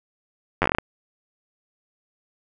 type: slowing click train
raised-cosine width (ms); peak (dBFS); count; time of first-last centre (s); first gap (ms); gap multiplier
0.5; -4; 9; 0.62-0.785; 10; 1.2
effects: none